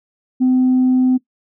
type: tone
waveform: sine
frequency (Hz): 255.7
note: C4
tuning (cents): -40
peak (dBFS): -9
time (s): 0.4-1.18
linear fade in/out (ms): 20
effects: noise-tail reverb RT60 0.1 s tail -18 dB re dry + tanh soft clip ceiling -8 dBFS